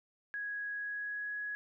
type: tone with pitch glide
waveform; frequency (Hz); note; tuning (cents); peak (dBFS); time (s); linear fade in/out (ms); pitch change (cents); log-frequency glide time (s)
sine; 1661.2 to 1675.7; G#6 to G#6; 0 to +15; -36; 0.34-1.55; 0; +15; 0.72-1.38
effects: none